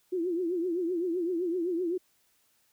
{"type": "tone with vibrato", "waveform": "sine", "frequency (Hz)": 349.2, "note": "F4", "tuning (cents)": 0, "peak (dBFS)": -27, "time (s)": [0.12, 1.98], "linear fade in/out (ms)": 10, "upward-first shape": "triangle", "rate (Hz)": 7.8, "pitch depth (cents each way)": 140, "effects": ["white hiss -69 dBFS RMS until 2.72 s"]}